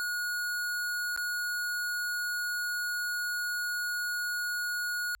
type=tone with dropouts; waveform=square; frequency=1448 Hz; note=F#6; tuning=38 cents flat; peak=-31 dBFS; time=0-5.15 s; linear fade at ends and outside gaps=0 ms; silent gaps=1.163-1.175 s; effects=added 50 Hz sine -62 dBFS peak until 5.2 s